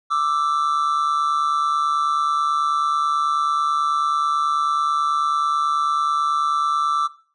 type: tone pair together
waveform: triangle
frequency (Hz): 1174.7 / 1323.9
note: D6 / E6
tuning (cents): 0 / +7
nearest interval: major second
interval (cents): 207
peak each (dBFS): -18 / -19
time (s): 0.1-7.08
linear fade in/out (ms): 20
effects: noise-tail reverb RT60 0.4 s tail -17 dB re dry + resampled to 24000 Hz